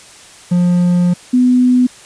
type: tone pair in turn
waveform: triangle / sine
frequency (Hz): 176.9 / 250.2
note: F3 / B3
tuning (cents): +23 / +23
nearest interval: tritone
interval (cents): 600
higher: second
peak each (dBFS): -7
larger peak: neither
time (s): 0.51-1.14 / 1.33-1.87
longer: first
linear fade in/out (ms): 10
effects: white hiss -39 dBFS RMS until 2.05 s + resampled to 22050 Hz